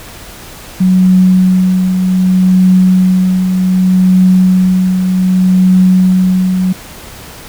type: tone with tremolo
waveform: sine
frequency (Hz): 185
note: F#3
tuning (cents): 0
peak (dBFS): -3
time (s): 0.8-6.73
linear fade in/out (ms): 10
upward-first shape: triangle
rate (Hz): 0.65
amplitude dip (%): 50
effects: pink hiss -31 dBFS RMS until 7.48 s